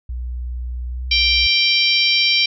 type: tone with pitch glide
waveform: sine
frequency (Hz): 61.1 to 64.73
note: B1 to C2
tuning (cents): -18 to -18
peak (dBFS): -23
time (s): 0.09-1.47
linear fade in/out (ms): 5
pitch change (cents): +100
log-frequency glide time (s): 0.88-1.23
type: harmonic tone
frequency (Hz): 784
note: G5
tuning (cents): 0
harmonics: 3 / 4 / 5 / 6 / 7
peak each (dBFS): -18 / -19 / -20 / -21 / -21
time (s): 1.11-2.46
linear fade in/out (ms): 5
effects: none